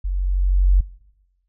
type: tone with level ramp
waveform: sine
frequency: 46.25 Hz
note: F#1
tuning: in tune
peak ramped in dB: -20 to -9 dBFS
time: 0.04-0.81 s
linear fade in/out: 10 ms
effects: noise-tail reverb RT60 1.0 s tail -22 dB re dry